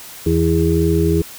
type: harmonic tone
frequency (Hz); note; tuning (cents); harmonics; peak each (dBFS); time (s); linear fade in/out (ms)
82.41; E2; 0; 1 / 2 / 4 / 5; -18 / -18 / -18 / -18; 0.26-1.22; 5
effects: white hiss -36 dBFS RMS until 1.38 s